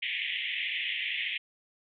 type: band-pass noise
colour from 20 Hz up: pink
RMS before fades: -33 dBFS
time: 0.02-1.38 s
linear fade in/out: 10 ms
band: 1900 to 3400 Hz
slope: 96 dB/octave
effects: none